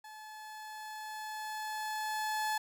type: tone with level ramp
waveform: 30% pulse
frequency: 861 Hz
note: A5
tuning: 38 cents flat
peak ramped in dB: -45 to -28 dBFS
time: 0.04-2.58 s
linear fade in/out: 5 ms
effects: none